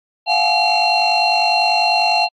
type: tone cluster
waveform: sine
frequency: 693 / 743 / 846 / 2738 / 4171 Hz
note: F5 / F#5 / G#5 / F7 / C8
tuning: -14 / +7 / +32 / -35 / -6 cents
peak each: -18 dBFS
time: 0.26-2.29 s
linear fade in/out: 50 ms
effects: tanh soft clip ceiling -7 dBFS + AAC 64 kbps